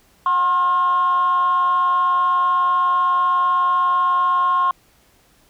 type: tone with frequency modulation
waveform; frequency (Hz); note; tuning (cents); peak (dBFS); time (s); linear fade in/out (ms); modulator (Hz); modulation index
sine; 1071; C6; +40; -13; 0.26-4.71; 2; 338; 0.34
effects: tanh soft clip ceiling -11 dBFS + pink hiss -56 dBFS RMS until 5.49 s